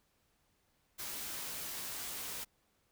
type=noise with comb filter; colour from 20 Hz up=white; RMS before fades=-42 dBFS; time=0.98-2.45 s; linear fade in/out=20 ms; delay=16 ms; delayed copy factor=-0.55; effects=pink hiss -75 dBFS RMS until 2.91 s